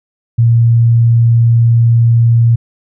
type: tone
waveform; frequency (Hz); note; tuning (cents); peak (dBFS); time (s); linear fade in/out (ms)
sine; 116.6; A#2; +1; -5; 0.38-2.56; 10
effects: none